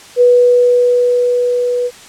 sine tone with level ramp, 490 Hz, B4, 14 cents flat, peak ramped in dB -4 to -13 dBFS, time 0.16-1.91 s, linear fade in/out 50 ms, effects white hiss -37 dBFS RMS until 2.08 s + low-pass 8000 Hz 12 dB/octave

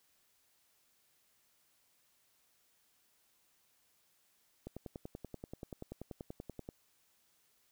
click train, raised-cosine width 2 ms, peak -30 dBFS, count 22, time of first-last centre 4.67-6.689 s, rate 10.4 Hz, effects white hiss -73 dBFS RMS until 7.71 s

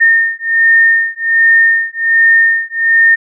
sine beating tone pair, 1824 / 1825.3 Hz, A#6 / A#6, -38 / -37 cents, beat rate 1.3 Hz, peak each -10 dBFS, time 0-3.16 s, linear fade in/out 20 ms, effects none

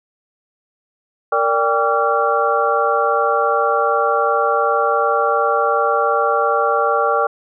sine tone cluster, 462.3 / 585 / 793 / 1148 / 1373 Hz, A#4 / D5 / G5 / D6 / F6, -14 / -7 / +20 / -40 / -30 cents, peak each -20 dBFS, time 1.32-7.27 s, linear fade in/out 5 ms, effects none

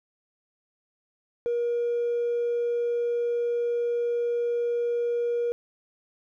sine tone with hard clipping, 475.6 Hz, A#4, 35 cents sharp, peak -24 dBFS, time 1.46-5.52 s, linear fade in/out 0 ms, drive 1 dB, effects none

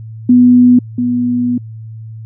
sine tone pair in turn, 246.9 / 244.5 Hz, B3 / B3, 0 / -17 cents, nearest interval unison, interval 17 cents, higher first, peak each -3 / -11 dBFS, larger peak first, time 0.29-0.79 / 0.98-1.58 s, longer second, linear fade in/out 5 ms, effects added 111 Hz sine -26 dBFS peak until 2.25 s

